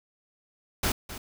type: noise with echo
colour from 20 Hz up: pink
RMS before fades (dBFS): -26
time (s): 0.83-0.92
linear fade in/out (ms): 5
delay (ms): 260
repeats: 1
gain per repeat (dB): -13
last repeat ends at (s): 1.18
effects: none